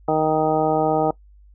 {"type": "harmonic tone", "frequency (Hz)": 156.2, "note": "D#3", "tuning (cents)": 7, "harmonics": [1, 2, 3, 4, 5, 6, 8], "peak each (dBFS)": [-28, -24, -22, -23, -21, -30, -31], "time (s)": [0.08, 1.11], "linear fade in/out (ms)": 5, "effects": ["noise-tail reverb RT60 0.1 s tail -21 dB re dry", "added 50 Hz sine -46 dBFS peak until 1.54 s"]}